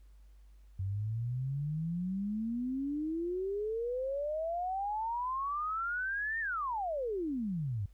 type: exponential two-way sweep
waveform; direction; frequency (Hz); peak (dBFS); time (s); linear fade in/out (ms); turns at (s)
sine; up then down; 93 to 1846 to 93; -32; 0.79-7.86; 5; 6.4
effects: added 50 Hz sine -54 dBFS peak until 7.93 s + pink hiss -75 dBFS RMS until 7.93 s